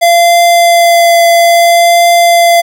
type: tone with vibrato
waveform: square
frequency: 685 Hz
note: F5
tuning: 34 cents flat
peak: -4 dBFS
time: 0.01-2.62 s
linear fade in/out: 20 ms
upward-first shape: triangle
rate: 0.6 Hz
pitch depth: 13 cents each way
effects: none